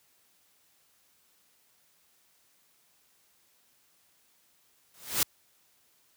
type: noise with exponential growth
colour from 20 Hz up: white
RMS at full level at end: -22 dBFS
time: 4.94-5.23 s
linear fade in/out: 2 ms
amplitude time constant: 63 ms
effects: white hiss -67 dBFS RMS until 6.16 s + high-pass 60 Hz 12 dB/octave